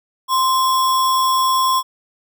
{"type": "tone with sample-and-hold", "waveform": "sine", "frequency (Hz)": 1044, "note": "C6", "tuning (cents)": -4, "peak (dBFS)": -13, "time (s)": [0.28, 1.83], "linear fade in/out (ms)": 50, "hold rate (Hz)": 4410, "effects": []}